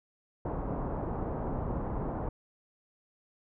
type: low-pass noise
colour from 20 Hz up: pink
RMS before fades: -34 dBFS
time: 0.45-2.29 s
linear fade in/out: 5 ms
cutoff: 1000 Hz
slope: 24 dB/octave
effects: none